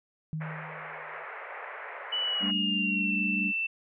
sine tone with exponential decay, 156.8 Hz, D#3, 14 cents sharp, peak -29 dBFS, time 0.33-1.25 s, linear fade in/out 0 ms, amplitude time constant 200 ms
white band-pass noise, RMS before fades -41 dBFS, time 0.4-2.52 s, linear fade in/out 20 ms, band 440 to 2200 Hz, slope 48 dB/octave
sine tone with pitch glide, 2962 to 2670 Hz, F#7 to E7, +1 to +22 cents, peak -27 dBFS, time 2.12-3.67 s, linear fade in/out 10 ms, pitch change -179 cents, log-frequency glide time 2.23-3.18 s
sine chord, G suspended second, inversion none, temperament just, 196 / 220.5 / 294 Hz, G3 / A3 / D4, 0 / +4 / +2 cents, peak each -31 / -35 / -36 dBFS, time 2.4-3.53 s, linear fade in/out 50 ms
effects none

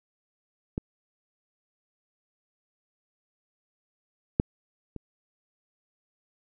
clicks, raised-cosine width 3 ms, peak -16 / -7 / -24 dBFS, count 3, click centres 0.779 / 4.399 / 4.963 s, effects none

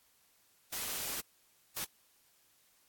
white noise bursts at uneven times, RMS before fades -38 dBFS, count 2, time 0.72-1.21 / 1.76-1.85 s, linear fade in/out 10 ms, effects white hiss -69 dBFS RMS until 2.88 s + AAC 64 kbps

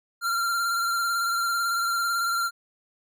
square tone with vibrato, 1379 Hz, F6, 22 cents flat, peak -24 dBFS, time 0.21-2.51 s, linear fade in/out 50 ms, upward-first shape sine, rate 18 Hz, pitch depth 29 cents each way, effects none

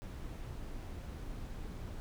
brown noise with amplitude modulation, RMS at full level -42 dBFS, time 0.02-2 s, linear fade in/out 0 ms, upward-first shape sine, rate 276 Hz, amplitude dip 30%, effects none

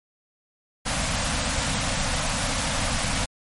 pink band-stop noise, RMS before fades -25 dBFS, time 0.85-3.26 s, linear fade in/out 20 ms, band 290 to 490 Hz, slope 96 dB/octave, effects MP3 48 kbps

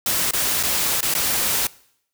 white noise with dropouts, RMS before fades -21 dBFS, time 0.06-1.67 s, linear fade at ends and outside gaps 2 ms, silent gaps 0.31-0.334 / 0.629-0.634 / 1.007-1.028 / 1.139-1.15 s, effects noise-tail reverb RT60 0.7 s tail -22 dB re dry

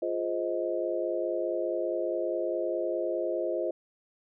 sine chord, F minor seventh, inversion none, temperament just, 349.2 / 419.1 / 523.8 / 628.6 Hz, F4 / Ab4 / C5 / Eb5, 0 / +16 / +2 / +18 cents, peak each -32 / -37 / -33 / -32 dBFS, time 0.02-3.71 s, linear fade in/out 5 ms, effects none

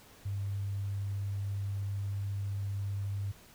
sine tone, 99.5 Hz, G2, 26 cents sharp, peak -32 dBFS, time 0.25-3.32 s, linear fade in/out 10 ms, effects pink hiss -57 dBFS RMS until 3.54 s

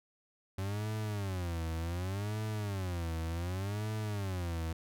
40% pulse tone with vibrato, 93.9 Hz, F#2, 26 cents sharp, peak -33 dBFS, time 0.58-4.73 s, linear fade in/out 5 ms, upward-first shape sine, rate 0.67 Hz, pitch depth 250 cents each way, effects none

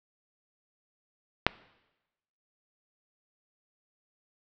click, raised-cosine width 0.3 ms, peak -3 dBFS, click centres 1.466 s, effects noise-tail reverb RT60 1.0 s tail -21 dB re dry + low-pass 5000 Hz 12 dB/octave

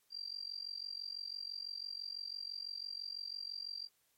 sine tone with amplitude modulation, 4726 Hz, D8, 10 cents sharp, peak -37 dBFS, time 0.1-3.89 s, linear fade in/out 50 ms, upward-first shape sine, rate 46 Hz, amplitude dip 95%, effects white hiss -75 dBFS RMS until 4.17 s + MP3 64 kbps

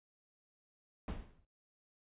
brown noise with exponential decay, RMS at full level -35 dBFS, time 1.08-1.45 s, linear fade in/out 1 ms, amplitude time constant 79 ms, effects noise-tail reverb RT60 0.1 s tail -21 dB re dry + resampled to 8000 Hz

